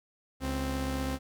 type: tone pair together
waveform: sawtooth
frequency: 69.3 / 261.8 Hz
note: C#2 / C4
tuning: 0 / +1 cents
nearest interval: octave + major seventh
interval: 2301 cents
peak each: -29 / -29 dBFS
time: 0.4-1.19 s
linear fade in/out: 50 ms
effects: none